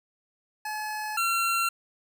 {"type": "tone pair in turn", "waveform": "25% pulse", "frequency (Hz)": [854, 1363.8], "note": ["G#5", "F6"], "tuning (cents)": [48, -42], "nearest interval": "minor sixth", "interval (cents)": 810, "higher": "second", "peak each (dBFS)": [-27, -20], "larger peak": "second", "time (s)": [[0.65, 1.17], [1.17, 1.69]], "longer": "neither", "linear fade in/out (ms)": 5, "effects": []}